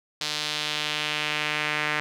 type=tone with band-pass filter sweep; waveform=sawtooth; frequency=150.9 Hz; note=D3; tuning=47 cents sharp; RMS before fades=-28 dBFS; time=0.21-2 s; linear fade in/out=0 ms; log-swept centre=4300 to 2000 Hz; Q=1.9; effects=none